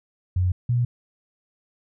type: tone pair in turn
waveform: sine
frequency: 90.9 / 121.34 Hz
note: F#2 / B2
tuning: -30 / -30 cents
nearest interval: perfect fourth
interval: 500 cents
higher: second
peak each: -18 dBFS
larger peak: neither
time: 0.36-0.52 / 0.69-0.85 s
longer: neither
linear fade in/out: 5 ms
effects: none